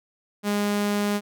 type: tone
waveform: sawtooth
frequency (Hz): 205.4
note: G#3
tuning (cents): -19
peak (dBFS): -18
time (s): 0.43-1.21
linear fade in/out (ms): 50
effects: none